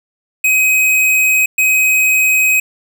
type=tone bursts at uneven times; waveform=square; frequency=2527 Hz; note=D#7; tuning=26 cents sharp; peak=-10 dBFS; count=2; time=0.44-1.46 / 1.58-2.6 s; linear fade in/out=5 ms; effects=8-bit